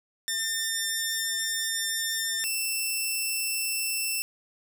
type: tone pair in turn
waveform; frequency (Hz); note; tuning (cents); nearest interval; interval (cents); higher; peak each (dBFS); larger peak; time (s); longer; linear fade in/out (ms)
10% pulse; 1801 / 2672; A6 / E7; +40 / +23; perfect fifth; 683; second; -18; neither; 0.28-2.44 / 2.44-4.22; first; 0
effects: none